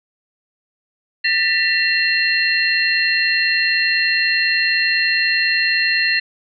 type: tone cluster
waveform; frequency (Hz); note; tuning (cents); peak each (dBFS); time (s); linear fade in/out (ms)
sine; 1788 / 1958 / 2723 / 4190; A6 / B6 / F7 / C8; +27 / -15 / -44 / +2; -20; 1.24-6.2; 10
effects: none